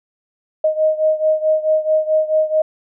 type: beating tone pair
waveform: sine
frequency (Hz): 622.3 / 626.9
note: D#5 / D#5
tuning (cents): 0 / +13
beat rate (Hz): 4.6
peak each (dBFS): -15 / -18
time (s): 0.64-2.62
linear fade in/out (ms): 5
effects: none

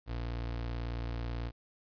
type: tone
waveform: 30% pulse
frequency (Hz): 58.27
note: A#1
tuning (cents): 0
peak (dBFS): -32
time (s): 0.06-1.52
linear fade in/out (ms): 50
effects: resampled to 11025 Hz + 12-bit

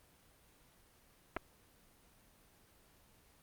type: clicks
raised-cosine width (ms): 0.5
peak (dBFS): -22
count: 2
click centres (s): 1.365 / 1.368
effects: pink hiss -66 dBFS RMS until 3.42 s + Opus 24 kbps

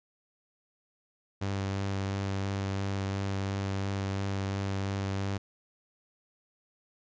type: tone with vibrato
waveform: sawtooth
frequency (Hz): 97.9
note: G2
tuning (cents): -2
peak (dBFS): -26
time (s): 1.41-5.38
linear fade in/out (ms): 10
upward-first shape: sine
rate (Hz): 2.9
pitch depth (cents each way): 12
effects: resampled to 16000 Hz

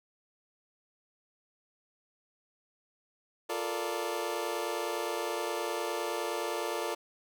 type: chord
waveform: 25% pulse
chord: Bb major seventh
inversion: second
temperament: equal with one note detuned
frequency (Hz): 349.2 / 436.5 / 466.2 / 587.3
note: F4 / A4 / Bb4 / D5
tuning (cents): 0 / -14 / 0 / 0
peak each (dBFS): -34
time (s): 3.49-6.95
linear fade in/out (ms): 10
effects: none

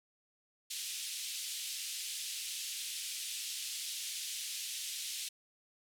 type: band-pass noise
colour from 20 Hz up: pink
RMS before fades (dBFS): -41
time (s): 0.7-5.29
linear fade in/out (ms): 10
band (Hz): 2900 to 12000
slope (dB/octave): 24
effects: none

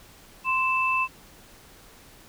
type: tone pair together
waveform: sine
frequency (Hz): 1039.2 / 2643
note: C6 / E7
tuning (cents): -12 / +4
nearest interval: octave + major third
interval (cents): 1616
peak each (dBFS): -24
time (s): 0.44-1.08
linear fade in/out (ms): 50
effects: pink hiss -51 dBFS RMS until 2.28 s

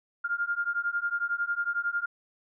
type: beating tone pair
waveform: sine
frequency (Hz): 1400 / 1411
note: F6 / F6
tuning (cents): +4 / +17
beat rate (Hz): 11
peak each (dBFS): -30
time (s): 0.24-2.06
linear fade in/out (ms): 10
effects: none

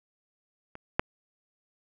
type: clicks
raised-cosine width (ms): 0.5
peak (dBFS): -27 / -7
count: 2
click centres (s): 0.754 / 0.995
effects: none

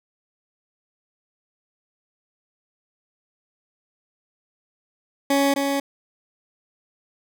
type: tone with echo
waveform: 20% pulse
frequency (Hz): 278.5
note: C#4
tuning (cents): +8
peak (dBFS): -12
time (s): 5.3-5.54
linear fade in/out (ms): 5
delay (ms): 260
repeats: 1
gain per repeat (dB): -4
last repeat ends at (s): 5.8
effects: none

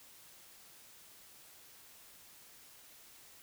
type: silence
effects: white hiss -58 dBFS RMS until 3.42 s

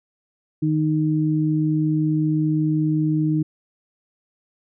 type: tone pair together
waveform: sine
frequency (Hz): 154.7 / 309.4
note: D#3 / D#4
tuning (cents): -10 / -10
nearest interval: octave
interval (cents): 1200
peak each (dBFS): -20 / -20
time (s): 0.62-3.43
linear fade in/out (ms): 10
effects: none

